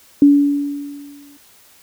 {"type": "tone with exponential decay", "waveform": "sine", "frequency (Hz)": 285.8, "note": "D4", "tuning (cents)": -47, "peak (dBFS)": -4, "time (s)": [0.22, 1.37], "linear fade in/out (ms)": 2, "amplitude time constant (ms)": 250, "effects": ["white hiss -49 dBFS RMS until 1.82 s"]}